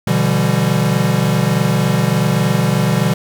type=chord; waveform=square; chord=E minor seventh; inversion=second; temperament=equal with one note detuned; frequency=123.47 / 146.83 / 168.18 / 196 Hz; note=B2 / D3 / E3 / G3; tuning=0 / 0 / +35 / 0 cents; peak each=-19 dBFS; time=0.07-3.14 s; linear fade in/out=5 ms; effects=none